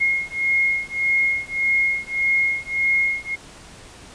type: beating tone pair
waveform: sine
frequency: 2150 / 2151.7 Hz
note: C7 / C7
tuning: +47 / +48 cents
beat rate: 1.7 Hz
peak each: -21 dBFS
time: 0-3.36 s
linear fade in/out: 20 ms
effects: pink hiss -43 dBFS RMS until 4.14 s + resampled to 22050 Hz